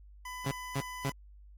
25% pulse tone, 1001 Hz, B5, 23 cents sharp, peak -36 dBFS, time 0.25-1.12 s, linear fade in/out 5 ms
sawtooth tone bursts, 137.1 Hz, C#3, 19 cents flat, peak -26 dBFS, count 3, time 0.46-1.099 s, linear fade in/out 5 ms, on 53 ms, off 240 ms
effects added 50 Hz sine -51 dBFS peak until 1.57 s + AAC 64 kbps

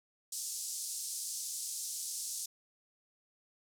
white band-pass noise, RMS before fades -40 dBFS, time 0.32-2.46 s, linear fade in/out 5 ms, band 5100 to 10000 Hz, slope 24 dB/octave, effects none

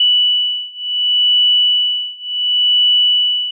sine beating tone pair, 2960 / 2960.69 Hz, F#7 / F#7, 0 / 0 cents, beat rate 0.69 Hz, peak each -15 / -14 dBFS, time 0-3.51 s, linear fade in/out 5 ms, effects none

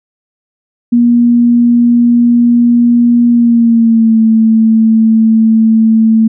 sine tone with pitch glide, 238.5 to 222.5 Hz, A#3 to A3, +40 to +20 cents, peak -4 dBFS, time 0.92-6.28 s, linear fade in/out 10 ms, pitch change -120 cents, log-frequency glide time 3.29-4.19 s, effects none

